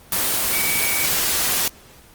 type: tone in noise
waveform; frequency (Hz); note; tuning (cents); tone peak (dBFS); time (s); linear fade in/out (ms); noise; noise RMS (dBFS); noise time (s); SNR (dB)
sine; 2271; C#7; +41; -24; 0.53-1.06; 2; white; -20; 0.12-1.68; -7
effects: pink hiss -47 dBFS RMS until 2.14 s + Opus 24 kbps